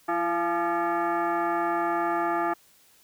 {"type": "tone with frequency modulation", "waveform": "sine", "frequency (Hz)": 174.61, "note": "F3", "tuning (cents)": 0, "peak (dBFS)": -23, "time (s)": [0.08, 2.54], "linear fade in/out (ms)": 10, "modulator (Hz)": 514, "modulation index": 2.5, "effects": ["white hiss -59 dBFS RMS until 3.03 s"]}